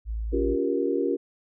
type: tone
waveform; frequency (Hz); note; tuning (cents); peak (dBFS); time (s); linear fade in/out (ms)
sine; 55; A1; 0; -27; 0.05-0.57; 50
type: chord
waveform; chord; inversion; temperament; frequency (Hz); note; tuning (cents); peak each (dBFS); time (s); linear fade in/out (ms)
sine; G half-diminished seventh; second; just; 282.2 / 352.8 / 392 / 470.4; Db4 / F4 / G4 / Bb4; +31 / +18 / 0 / +16; -28; 0.32-1.17; 20
effects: none